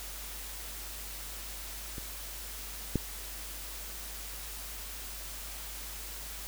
clicks, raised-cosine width 3 ms, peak -28 / -14 dBFS, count 2, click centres 1.982 / 2.957 s, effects added 50 Hz sine -45 dBFS peak until 6.47 s + white hiss -43 dBFS RMS until 6.47 s

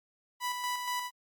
sawtooth tone with tremolo, 987.8 Hz, B5, in tune, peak -27 dBFS, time 0.4-1.11 s, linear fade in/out 50 ms, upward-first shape square, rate 4.2 Hz, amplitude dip 40%, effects Opus 48 kbps

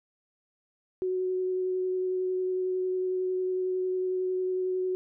sine tone with vibrato, 370 Hz, F#4, in tune, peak -26 dBFS, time 1.02-4.95 s, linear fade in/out 0 ms, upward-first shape sine, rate 11 Hz, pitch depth 10 cents each way, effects none

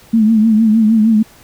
sine tone with vibrato, 220 Hz, A3, in tune, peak -7 dBFS, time 0.13-1.23 s, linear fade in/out 10 ms, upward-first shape triangle, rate 6.5 Hz, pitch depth 82 cents each way, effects pink hiss -44 dBFS RMS until 1.43 s

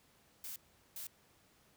blue noise bursts at uneven times, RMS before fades -45 dBFS, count 2, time 0.44-0.56 / 0.96-1.07 s, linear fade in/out 2 ms, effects pink hiss -68 dBFS RMS until 1.76 s + high-pass 60 Hz 12 dB/octave

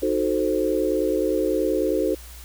sine chord, D# diminished seventh, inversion none, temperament equal, 311.1 / 370 / 440 / 523.3 Hz, D#4 / F#4 / A4 / C5, 0 / 0 / 0 / 0 cents, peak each -25 dBFS, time 0.02-2.15 s, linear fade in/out 10 ms, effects added 60 Hz sine -40 dBFS peak until 2.44 s + white hiss -45 dBFS RMS until 2.44 s

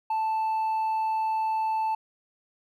triangle tone with hard clipping, 880 Hz, A5, in tune, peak -23 dBFS, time 0.1-1.95 s, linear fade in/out 5 ms, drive 1 dB, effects none

